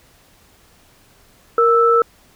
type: tone pair together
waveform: sine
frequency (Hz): 466.2 / 1318.6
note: A#4 / E6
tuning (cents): 0 / 0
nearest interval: octave + tritone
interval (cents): 1800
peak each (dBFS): -13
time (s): 1.58-2.02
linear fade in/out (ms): 2
effects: pink hiss -52 dBFS RMS until 2.35 s